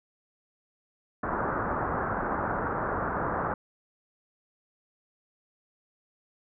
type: low-pass noise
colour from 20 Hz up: white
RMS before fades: -30 dBFS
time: 1.23-3.54 s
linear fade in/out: 5 ms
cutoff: 1500 Hz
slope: 48 dB/octave
effects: none